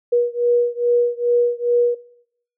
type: beating tone pair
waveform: sine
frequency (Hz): 480 / 482.4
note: B4 / B4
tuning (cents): -49 / -41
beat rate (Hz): 2.4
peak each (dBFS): -18 / -18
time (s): 0.12-1.95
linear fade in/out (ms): 10
effects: noise-tail reverb RT60 0.7 s tail -20 dB re dry